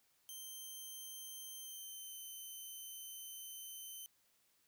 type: tone with pitch glide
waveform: 5% pulse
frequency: 3127 to 3072 Hz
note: G7 to G7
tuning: -5 to -36 cents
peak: -40 dBFS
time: 0.29-4.06 s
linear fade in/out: 0 ms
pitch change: -31 cents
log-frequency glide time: 1.56-2.18 s
effects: white hiss -75 dBFS RMS until 4.67 s